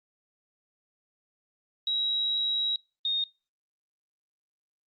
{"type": "tone pair in turn", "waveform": "sine", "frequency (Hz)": [3853, 3697], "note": ["B7", "A#7"], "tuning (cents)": [-44, -15], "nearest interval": "minor second", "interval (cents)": 71, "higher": "first", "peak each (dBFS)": -25, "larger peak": "neither", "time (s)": [[1.87, 2.76], [3.05, 3.24]], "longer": "first", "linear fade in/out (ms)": 2, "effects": ["noise-tail reverb RT60 0.3 s tail -25 dB re dry", "Opus 48 kbps"]}